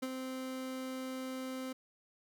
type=tone with ADSR envelope; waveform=30% pulse; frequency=260 Hz; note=C4; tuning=11 cents flat; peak=-31 dBFS; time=0.02-1.73 s; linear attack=11 ms; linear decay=40 ms; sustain=-5 dB; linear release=9 ms; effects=none